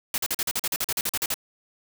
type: noise bursts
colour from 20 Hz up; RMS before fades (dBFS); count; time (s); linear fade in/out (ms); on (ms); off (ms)
white; -26; 15; 0.14-1.342; 2; 40; 43
effects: none